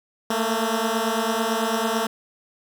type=beating tone pair; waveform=10% pulse; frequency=220.2 / 229.2 Hz; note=A3 / A#3; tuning=+2 / -29 cents; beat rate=9 Hz; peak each=-16 dBFS; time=0.3-2.07 s; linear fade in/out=5 ms; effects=none